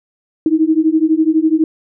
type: beating tone pair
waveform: sine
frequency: 311.1 / 323.1 Hz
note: D#4 / E4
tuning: 0 / -35 cents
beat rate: 12 Hz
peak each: -13 dBFS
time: 0.46-1.64 s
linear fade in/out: 2 ms
effects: none